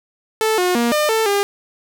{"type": "tone with pitch steps", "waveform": "sawtooth", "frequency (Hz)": [438.7, 360.9, 236.4, 603, 444, 403.1], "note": ["A4", "F#4", "A#3", "D5", "A4", "G4"], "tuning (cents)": [-5, -43, 24, 46, 16, 48], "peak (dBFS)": -11, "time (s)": [0.41, 1.43], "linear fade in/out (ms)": 0, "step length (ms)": 170, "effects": []}